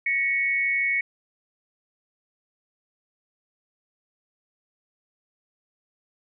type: tone pair together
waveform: sine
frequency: 1916.5 / 2217 Hz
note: A#6 / C#7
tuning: +47 / 0 cents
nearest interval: minor third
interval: 253 cents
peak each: -27 / -22 dBFS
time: 0.06-1.01 s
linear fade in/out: 5 ms
effects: none